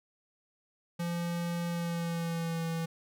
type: tone with pitch glide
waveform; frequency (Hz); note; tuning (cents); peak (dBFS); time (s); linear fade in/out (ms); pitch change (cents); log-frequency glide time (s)
square; 171.6 to 164.9; F3 to E3; -30 to +1; -32; 0.99-2.86; 10; -69; 1.68-2.66
effects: none